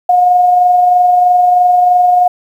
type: tone with amplitude modulation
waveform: sine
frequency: 719 Hz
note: F#5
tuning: 50 cents flat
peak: -4 dBFS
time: 0.09-2.28 s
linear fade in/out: 5 ms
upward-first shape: sine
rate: 23.1 Hz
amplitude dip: 30%
effects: 7-bit